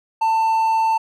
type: tone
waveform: triangle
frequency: 892 Hz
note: A5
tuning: 23 cents sharp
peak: -13 dBFS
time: 0.21-0.98 s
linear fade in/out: 10 ms
effects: none